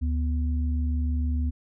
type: tone pair together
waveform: sine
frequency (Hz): 73.4 / 246.9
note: D2 / B3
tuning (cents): 0 / 0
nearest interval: octave + major sixth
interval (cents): 2100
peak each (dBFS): -23 / -33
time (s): 0.01-1.51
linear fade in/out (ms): 20
effects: none